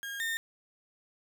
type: tone pair in turn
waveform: 35% pulse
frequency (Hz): 1624 / 1822.9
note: G#6 / A#6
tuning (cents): -39 / -39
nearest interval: major second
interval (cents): 200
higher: second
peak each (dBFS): -35 / -29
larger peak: second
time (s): 0.03-0.2 / 0.2-0.37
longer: neither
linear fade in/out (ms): 0
effects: none